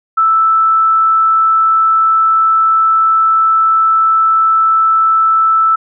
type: tone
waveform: sine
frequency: 1318.5 Hz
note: E6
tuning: in tune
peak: -7 dBFS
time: 0.17-5.76 s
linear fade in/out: 10 ms
effects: none